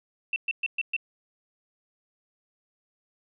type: tone bursts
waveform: sine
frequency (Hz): 2684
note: E7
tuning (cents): +31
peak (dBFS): -24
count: 5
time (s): 0.33-0.965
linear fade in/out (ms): 2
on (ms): 31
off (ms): 120
effects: none